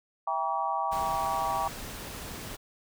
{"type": "chord", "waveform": "sine", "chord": "E diminished seventh", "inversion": "none", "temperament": "just", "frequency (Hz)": [659.3, 791.1, 949.3, 1139.2], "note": ["E5", "G5", "Bb5", "Db6"], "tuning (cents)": [0, 16, 31, 47], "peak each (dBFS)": [-36, -31, -32, -32], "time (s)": [0.27, 1.68], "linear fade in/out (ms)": 5}
{"type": "noise", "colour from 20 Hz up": "pink", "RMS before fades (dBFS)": -40, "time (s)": [0.91, 2.57], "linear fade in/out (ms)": 20}
{"effects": []}